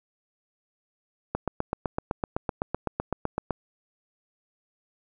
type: click train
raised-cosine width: 1 ms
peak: -12 dBFS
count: 18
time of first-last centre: 1.35-3.507 s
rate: 7.88 Hz
effects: none